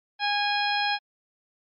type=harmonic tone with a mistuned harmonic; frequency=822 Hz; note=G#5; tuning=18 cents flat; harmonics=1 / 2 / 3 / 4 / 5 / 6; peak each=-26 / -29 / -31 / -32 / -33 / -34 dBFS; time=0.19-0.99 s; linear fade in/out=50 ms; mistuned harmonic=6; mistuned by=+72 cents; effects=MP3 48 kbps